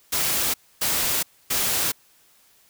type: noise bursts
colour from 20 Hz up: white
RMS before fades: -23 dBFS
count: 3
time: 0.12-1.92 s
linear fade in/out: 10 ms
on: 420 ms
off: 270 ms
effects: white hiss -58 dBFS RMS until 2.69 s